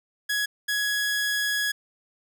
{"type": "tone bursts at uneven times", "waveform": "sawtooth", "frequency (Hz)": 1673, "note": "G#6", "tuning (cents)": 12, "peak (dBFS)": -20, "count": 2, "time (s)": [[0.29, 0.46], [0.68, 1.72]], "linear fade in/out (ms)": 10, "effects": []}